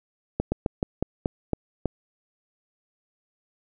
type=slowing click train; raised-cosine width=2 ms; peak=-10 dBFS; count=8; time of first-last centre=0.4-1.857 s; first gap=120 ms; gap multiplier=1.18; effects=none